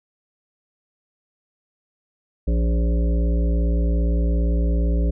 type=harmonic tone with a mistuned harmonic; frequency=57.5 Hz; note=A#1; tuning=23 cents flat; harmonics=1 / 3 / 5 / 7 / 9 / 10; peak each=-17 / -27 / -31 / -34 / -36 / -37 dBFS; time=2.47-5.11 s; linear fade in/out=10 ms; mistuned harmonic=7; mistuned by=+24 cents; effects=none